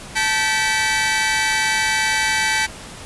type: tone cluster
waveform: sawtooth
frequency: 874 / 1546 / 1952 / 2294 Hz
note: A5 / G6 / B6 / D7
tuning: -12 / -24 / -21 / -41 cents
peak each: -19 dBFS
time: 0.15-2.67 s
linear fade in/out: 20 ms
effects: pink hiss -36 dBFS RMS until 3.05 s + resampled to 24000 Hz